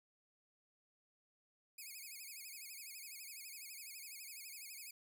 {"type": "tone with vibrato", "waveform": "5% pulse", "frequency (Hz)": 2349, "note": "D7", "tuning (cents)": 0, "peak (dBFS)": -40, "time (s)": [1.78, 4.91], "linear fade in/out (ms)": 5, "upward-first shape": "sine", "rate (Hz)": 12, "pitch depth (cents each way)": 160, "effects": []}